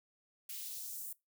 blue noise with high-pass filter sweep, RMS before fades -44 dBFS, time 0.49-1.13 s, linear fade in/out 5 ms, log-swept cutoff 2200 to 10000 Hz, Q 1.2, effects noise-tail reverb RT60 0.2 s tail -21 dB re dry

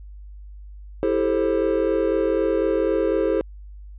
triangle chord, A minor seventh, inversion second, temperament just, 330 / 396 / 440 / 528 Hz, E4 / G4 / A4 / C5, +2 / +18 / 0 / +16 cents, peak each -22 dBFS, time 1.03-3.41 s, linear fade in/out 0 ms, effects added 50 Hz sine -37 dBFS peak until 3.98 s + resampled to 8000 Hz

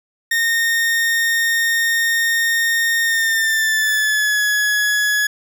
40% pulse tone with pitch glide, 1840 to 1687.3 Hz, A#6 to G#6, -23 to +27 cents, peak -14 dBFS, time 0.31-5.27 s, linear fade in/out 5 ms, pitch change -150 cents, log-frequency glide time 3.04-4.42 s, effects none

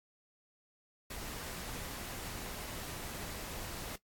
pink noise, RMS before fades -43 dBFS, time 1.1-3.96 s, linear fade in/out 5 ms, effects noise-tail reverb RT60 0.1 s tail -17 dB re dry + AAC 64 kbps

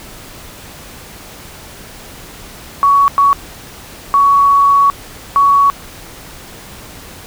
sine tone bursts at uneven times, 1121 Hz, C#6, 19 cents sharp, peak -6 dBFS, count 4, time 2.83-3.08 / 3.18-3.33 / 4.14-4.9 / 5.36-5.7 s, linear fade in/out 0 ms, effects pink hiss -34 dBFS RMS until 7.26 s

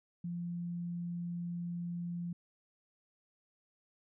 sine tone, 173.1 Hz, F3, 15 cents flat, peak -36 dBFS, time 0.24-2.33 s, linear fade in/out 5 ms, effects none

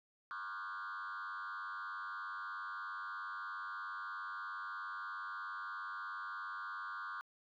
sine tone with frequency modulation, 1300 Hz, E6, 24 cents flat, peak -39 dBFS, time 0.31-7.21 s, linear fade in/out 0 ms, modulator 96.9 Hz, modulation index 2.5, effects tanh soft clip ceiling -40 dBFS

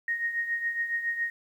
sine tone with tremolo, 1864.7 Hz, A#6, in tune, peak -24 dBFS, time 0.08-1.3 s, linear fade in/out 2 ms, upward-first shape triangle, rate 7.2 Hz, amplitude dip 70%, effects 10-bit

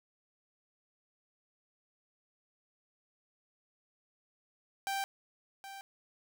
sawtooth tone with echo, 784 Hz, G5, in tune, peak -29 dBFS, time 4.87-5.04 s, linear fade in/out 0 ms, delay 770 ms, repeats 1, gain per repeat -12 dB, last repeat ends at 5.81 s, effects none

